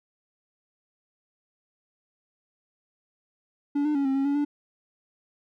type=tone with pitch steps; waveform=triangle; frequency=286.7 / 300.3 / 279.2 / 268.2 / 273.1 / 283.4 / 291 Hz; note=D4 / D4 / C#4 / C4 / C#4 / C#4 / D4; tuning=-42 / +39 / +13 / +43 / -26 / +38 / -16 cents; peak=-20 dBFS; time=3.75-4.45 s; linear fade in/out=10 ms; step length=100 ms; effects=none